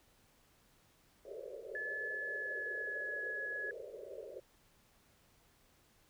pink band-pass noise, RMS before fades -48 dBFS, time 1.25-4.4 s, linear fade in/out 5 ms, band 380 to 610 Hz, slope 96 dB/octave
sine tone with pitch glide, 1721 to 1687.5 Hz, A6 to G#6, -39 to +27 cents, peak -38 dBFS, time 1.75-3.71 s, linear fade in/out 2 ms, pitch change -34 cents, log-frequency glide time 2.09-3.19 s
effects pink hiss -69 dBFS RMS until 6.09 s

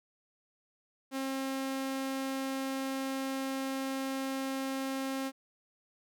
sawtooth tone, 267.9 Hz, C4, 41 cents sharp, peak -29 dBFS, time 1.11-5.32 s, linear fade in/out 50 ms, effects none

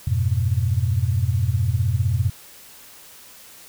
sine chord, F diminished, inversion none, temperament equal with one note detuned, 88.37 / 103.83 / 123.47 Hz, F2 / Ab2 / Cb3, +21 / 0 / 0 cents, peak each -22 dBFS, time 0.07-2.3 s, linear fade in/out 5 ms, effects white hiss -45 dBFS RMS until 3.68 s

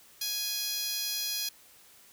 10% pulse tone with high-pass filter, 830.6 Hz, G#5, in tune, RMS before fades -33 dBFS, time 0.21-1.49 s, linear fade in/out 5 ms, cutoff 4900 Hz, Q 0.99, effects white hiss -57 dBFS RMS until 2.12 s

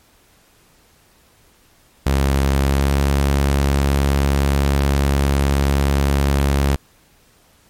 sawtooth tone with pitch glide, 68.5 to 69.66 Hz, C#2 to C#2, -20 to +9 cents, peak -10 dBFS, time 2.06-6.76 s, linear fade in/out 5 ms, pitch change +29 cents, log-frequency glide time 2.62-2.93 s, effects pink hiss -54 dBFS RMS until 7.69 s + MP3 64 kbps

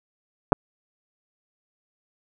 clicks, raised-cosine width 1 ms, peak -3 dBFS, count 2, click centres 0.522 / 0.529 s, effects none

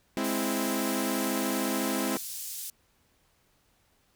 sawtooth chord, Ab augmented, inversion none, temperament equal, 207.7 / 261.6 / 329.6 Hz, Ab3 / C4 / E4, 0 / 0 / 0 cents, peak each -29 / -27 / -29 dBFS, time 0.17-2.17 s, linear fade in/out 0 ms
white band-pass noise, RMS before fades -38 dBFS, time 0.24-2.7 s, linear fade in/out 2 ms, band 5200 to 15000 Hz, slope 12 dB/octave
effects pink hiss -68 dBFS RMS until 4.15 s

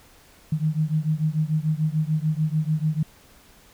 sine beating tone pair, 152.5 / 159.3 Hz, D#3 / D#3, -34 / +41 cents, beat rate 6.8 Hz, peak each -23 / -24 dBFS, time 0.52-3.03 s, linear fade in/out 5 ms, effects pink hiss -53 dBFS RMS until 3.73 s

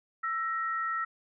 sine tone pair together, 1330.1 / 1881 Hz, E6 / A#6, +15 / +15 cents, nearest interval tritone, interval 600 cents, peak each -30 / -35 dBFS, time 0.23-1.05 s, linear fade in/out 10 ms, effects none

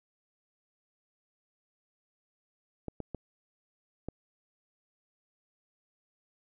clicks, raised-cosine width 2 ms, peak -23 dBFS, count 4, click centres 2.883 / 3.003 / 3.147 / 4.086 s, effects none

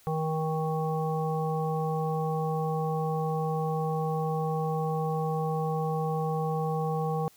harmonic tone, 158 Hz, D#3, 27 cents sharp, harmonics 1 / 3 / 5 / 7, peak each -29 / -32 / -33 / -38 dBFS, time 0.07-7.28 s, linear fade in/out 0 ms, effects white hiss -59 dBFS RMS until 7.36 s

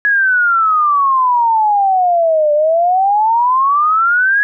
sine exponential two-way sweep, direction down then up, 1686 to 587.3 to 1686 Hz, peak -9 dBFS, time 0.05-4.43 s, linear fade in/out 0 ms, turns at 2.53 s, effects none

